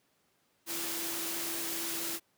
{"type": "tone in noise", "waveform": "sine", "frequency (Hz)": 334.1, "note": "E4", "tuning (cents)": 23, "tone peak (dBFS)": -43, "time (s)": [0.66, 2.2], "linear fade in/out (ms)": 50, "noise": "white", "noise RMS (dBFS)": -36, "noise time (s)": [0.66, 2.2], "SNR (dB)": -10, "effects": ["pink hiss -72 dBFS RMS until 2.37 s", "high-pass 150 Hz 12 dB/octave"]}